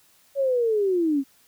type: linear sweep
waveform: sine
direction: down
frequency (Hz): 564 to 262.8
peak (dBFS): -19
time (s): 0.35-1.24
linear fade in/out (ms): 50
effects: white hiss -59 dBFS RMS until 1.47 s